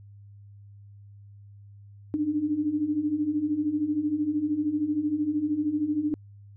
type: beating tone pair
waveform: sine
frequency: 290 / 303 Hz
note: D4 / D#4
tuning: -22 / -46 cents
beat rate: 13 Hz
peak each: -30 / -25 dBFS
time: 2.14-6.14 s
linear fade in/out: 0 ms
effects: added 101 Hz sine -46 dBFS peak until 6.56 s